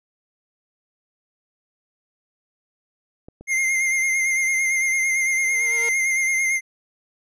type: clicks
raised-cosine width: 2 ms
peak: -27 dBFS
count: 2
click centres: 3.285 / 3.41 s
type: tone with vibrato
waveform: square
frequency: 2110 Hz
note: C7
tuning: 14 cents sharp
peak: -19 dBFS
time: 3.47-6.61 s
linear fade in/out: 50 ms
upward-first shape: sine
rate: 8.9 Hz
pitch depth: 32 cents each way
type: tone with exponential growth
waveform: sawtooth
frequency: 464.4 Hz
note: A#4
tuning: 7 cents flat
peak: -24 dBFS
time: 5.2-5.89 s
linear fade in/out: 2 ms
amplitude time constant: 150 ms
effects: low-pass 11000 Hz 12 dB/octave